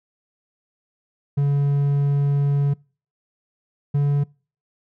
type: tone pair in turn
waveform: triangle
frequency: 141.9 / 143.22 Hz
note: C#3 / D3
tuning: +41 / -43 cents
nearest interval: unison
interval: 16 cents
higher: second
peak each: -14 dBFS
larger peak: neither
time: 1.37-2.74 / 3.94-4.24 s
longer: first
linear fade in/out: 10 ms
effects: noise-tail reverb RT60 0.4 s tail -26 dB re dry